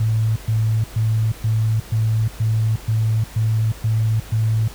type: tone bursts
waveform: sine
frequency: 110.6 Hz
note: A2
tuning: 9 cents sharp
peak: -15 dBFS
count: 10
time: 0-4.68 s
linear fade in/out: 5 ms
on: 360 ms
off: 120 ms
effects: added 50 Hz sine -38 dBFS peak until 4.74 s + pink hiss -40 dBFS RMS until 4.74 s